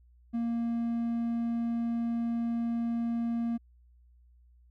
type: tone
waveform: triangle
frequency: 233.1 Hz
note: A#3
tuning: in tune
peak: -26 dBFS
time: 0.33-3.58 s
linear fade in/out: 20 ms
effects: added 60 Hz sine -57 dBFS peak until 4.7 s